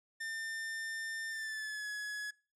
45% pulse tone with pitch glide, 1800 to 1689.2 Hz, A6 to G#6, +39 to +29 cents, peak -38 dBFS, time 0.2-2.31 s, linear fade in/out 10 ms, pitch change -110 cents, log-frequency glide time 1.29-1.88 s, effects noise-tail reverb RT60 0.4 s tail -25 dB re dry + low-pass 10000 Hz 12 dB/octave

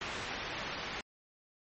white low-pass noise, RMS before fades -40 dBFS, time 0.01-1.01 s, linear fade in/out 2 ms, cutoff 2700 Hz, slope 12 dB/octave, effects MP3 32 kbps

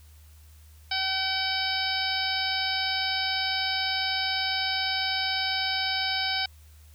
harmonic tone with a mistuned harmonic, 764 Hz, G5, 45 cents flat, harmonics 1 / 2 / 3 / 4 / 5 / 6 / 7, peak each -33 / -33 / -33 / -33 / -33 / -33 / -33 dBFS, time 0.91-6.46 s, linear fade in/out 5 ms, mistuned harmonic 7, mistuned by -68 cents, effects added 76 Hz sine -49 dBFS peak until 6.94 s + white hiss -60 dBFS RMS until 6.94 s

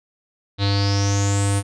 square tone with low-pass filter sweep, 100 Hz, G2, 35 cents sharp, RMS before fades -19 dBFS, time 0.58-1.63 s, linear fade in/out 50 ms, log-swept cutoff 3900 to 9500 Hz, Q 8.5, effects none

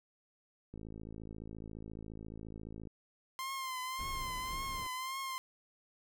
click train, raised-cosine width 3 ms, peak -34 dBFS, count 117, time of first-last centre 0.74-2.872 s, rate 54.4 Hz
sawtooth tone with vibrato, 1046.5 Hz, C6, in tune, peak -34 dBFS, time 3.39-5.38 s, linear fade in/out 0 ms, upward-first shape triangle, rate 1.8 Hz, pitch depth 60 cents each way
brown noise, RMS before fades -45 dBFS, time 3.99-4.87 s, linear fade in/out 5 ms
effects none

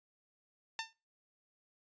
10% pulse tone with exponential decay, 898 Hz, A5, 35 cents sharp, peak -25 dBFS, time 0.79-0.93 s, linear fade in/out 1 ms, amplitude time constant 30 ms, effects noise-tail reverb RT60 0.3 s tail -22 dB re dry + resampled to 16000 Hz

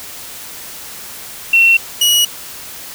sine / sawtooth tone pair in turn, 2716 / 2912 Hz, F7 / F#7, -49 / -28 cents, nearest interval minor second, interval 121 cents, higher second, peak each -6 dBFS, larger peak neither, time 1.53-1.77 / 2.01-2.25 s, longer neither, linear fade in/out 5 ms, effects white hiss -31 dBFS RMS until 2.94 s

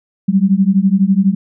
sine beating tone pair, 187.8 / 199.8 Hz, F#3 / G3, +26 / +33 cents, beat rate 12 Hz, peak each -12 dBFS, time 0.28-1.35 s, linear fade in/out 10 ms, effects none

